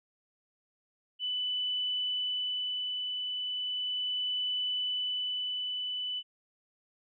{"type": "tone with tremolo", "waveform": "sine", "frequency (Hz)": 2990, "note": "F#7", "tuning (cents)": 17, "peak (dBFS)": -29, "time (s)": [1.19, 6.23], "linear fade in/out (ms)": 50, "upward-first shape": "sine", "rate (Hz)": 0.37, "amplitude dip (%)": 30, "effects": []}